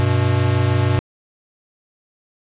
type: tone pair together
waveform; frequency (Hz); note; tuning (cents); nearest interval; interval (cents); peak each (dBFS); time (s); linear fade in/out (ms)
square; 96.53 / 122.9; G2 / B2; -26 / -8; major third; 418; -18; 0-0.99; 0
effects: resampled to 8000 Hz + 8-bit